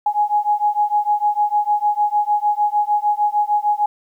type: beating tone pair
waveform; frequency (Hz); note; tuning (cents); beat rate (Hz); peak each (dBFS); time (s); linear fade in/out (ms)
sine; 830.6 / 837.2; G#5 / G#5; 0 / +14; 6.6; -18; 0.06-3.86; 5
effects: 9-bit